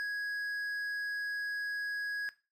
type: tone with hard clipping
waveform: triangle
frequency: 1661.2 Hz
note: G#6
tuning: in tune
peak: -34 dBFS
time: 0-2.29 s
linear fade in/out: 0 ms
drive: 9 dB
effects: noise-tail reverb RT60 0.3 s tail -17 dB re dry + MP3 96 kbps